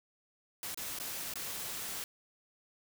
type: noise with dropouts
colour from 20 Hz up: white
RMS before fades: -40 dBFS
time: 0.63-2.04 s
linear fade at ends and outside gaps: 1 ms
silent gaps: 0.745-0.774 / 0.988-0.999 / 1.338-1.356 s
effects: none